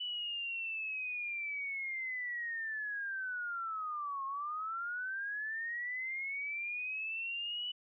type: linear two-way sweep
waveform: sine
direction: down then up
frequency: 2977 to 1074 to 2977 Hz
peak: -36 dBFS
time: 0-7.72 s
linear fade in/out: 10 ms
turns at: 4.25 s
effects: none